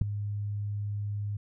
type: tone with ADSR envelope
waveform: sine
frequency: 102.9 Hz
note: G#2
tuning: 16 cents flat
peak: -15 dBFS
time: 0.01-1.37 s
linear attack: 7 ms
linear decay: 5 ms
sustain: -15 dB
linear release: 6 ms
effects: none